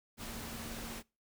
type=tone in noise; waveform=sine; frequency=229.5 Hz; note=A#3; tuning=27 cents flat; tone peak=-48 dBFS; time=0.17-1.03 s; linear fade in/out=50 ms; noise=pink; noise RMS=-44 dBFS; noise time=0.17-1.03 s; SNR=-7 dB; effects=noise-tail reverb RT60 0.3 s tail -25 dB re dry